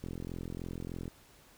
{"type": "click train", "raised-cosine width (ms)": 3, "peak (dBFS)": -27, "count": 46, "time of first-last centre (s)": [0.04, 1.079], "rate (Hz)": 43.3, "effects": ["pink hiss -60 dBFS RMS until 1.57 s"]}